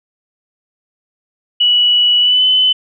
sine tone with pitch glide, 2940 to 3024 Hz, F#7 to F#7, -12 to +37 cents, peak -8 dBFS, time 1.6-2.73 s, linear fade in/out 10 ms, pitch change +49 cents, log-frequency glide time 2.2-2.44 s, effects none

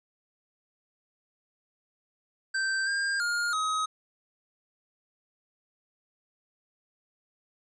square tone with pitch steps, 1561 / 1604 / 1417 / 1266 Hz, G6 / G6 / F6 / D#6, -8 / +39 / +25 / +30 cents, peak -27 dBFS, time 2.54-3.86 s, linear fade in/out 10 ms, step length 330 ms, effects resampled to 22050 Hz

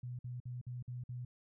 sine tone bursts, 123.47 Hz, B2, in tune, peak -40 dBFS, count 6, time 0.03-1.25 s, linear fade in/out 5 ms, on 160 ms, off 52 ms, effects none

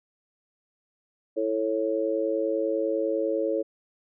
sine chord, A major, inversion second, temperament just, 330 / 440 / 550 Hz, E4 / A4 / C#5, +2 / 0 / -14 cents, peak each -29 / -28 / -27 dBFS, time 1.36-3.63 s, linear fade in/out 20 ms, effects none

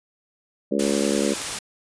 harmonic tone, 70.4 Hz, C#2, 27 cents sharp, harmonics 3 / 4 / 5 / 6 / 7 / 8, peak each -25 / -26 / -27 / -28 / -28 / -29 dBFS, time 0.71-1.34 s, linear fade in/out 10 ms
white noise, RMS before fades -28 dBFS, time 0.79-1.59 s, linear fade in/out 5 ms
effects resampled to 22050 Hz

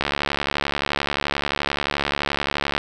click train, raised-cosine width 0.3 ms, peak -5 dBFS, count 199, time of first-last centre 0.01-2.779 s, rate 71.5 Hz, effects none

